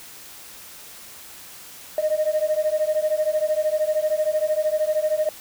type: beating tone pair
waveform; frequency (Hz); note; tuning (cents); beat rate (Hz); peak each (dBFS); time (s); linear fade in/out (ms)
sine; 610 / 623; D#5 / D#5; -34 / +2; 13; -21 / -21; 1.98-5.29; 2
effects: tanh soft clip ceiling -14 dBFS + white hiss -42 dBFS RMS until 5.4 s